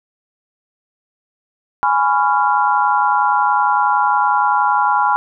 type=chord; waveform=sine; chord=C# dominant seventh; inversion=second; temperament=just; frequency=831.5 / 997.9 / 1108.7 / 1385.9 Hz; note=G#5 / B5 / C#6 / E#6; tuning=+2 / +18 / 0 / -14 cents; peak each=-16 / -16 / -22 / -19 dBFS; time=1.83-5.16 s; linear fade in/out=0 ms; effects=none